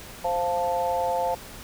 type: chord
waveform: sine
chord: F major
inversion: second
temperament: equal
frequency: 523.3 / 698.5 / 880 Hz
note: C5 / F5 / A5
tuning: 0 / 0 / 0 cents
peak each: -27 dBFS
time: 0.24-1.35 s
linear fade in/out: 10 ms
effects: pink hiss -42 dBFS RMS until 1.63 s